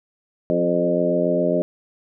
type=harmonic tone with a mistuned harmonic; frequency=87.2 Hz; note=F2; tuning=2 cents flat; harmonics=2 / 3 / 4 / 5 / 6 / 7; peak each=-25 / -25 / -25 / -26 / -25 / -21 dBFS; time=0.5-1.62 s; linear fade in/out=0 ms; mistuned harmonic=5; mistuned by=-16 cents; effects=none